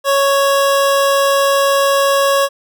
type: tone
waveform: 25% pulse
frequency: 554.4 Hz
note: C#5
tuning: in tune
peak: -7 dBFS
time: 0.04-2.49 s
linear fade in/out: 50 ms
effects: none